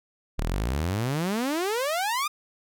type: exponential sweep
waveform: sawtooth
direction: up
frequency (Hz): 34.65 to 1249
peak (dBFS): -21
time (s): 0.38-2.28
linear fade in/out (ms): 10
effects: none